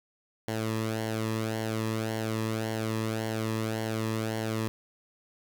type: tone with flanger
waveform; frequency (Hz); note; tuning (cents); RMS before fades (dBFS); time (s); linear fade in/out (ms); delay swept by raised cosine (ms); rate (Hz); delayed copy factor
sawtooth; 110.8; A2; +13; -31; 0.48-4.68; 0; 0.8 to 1.37; 1.8; -0.65
effects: none